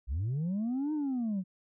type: linear two-way sweep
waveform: sine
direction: up then down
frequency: 55 to 311.1 to 178 Hz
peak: -27 dBFS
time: 0.07-1.44 s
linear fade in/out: 50 ms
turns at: 0.93 s
effects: tanh soft clip ceiling -28 dBFS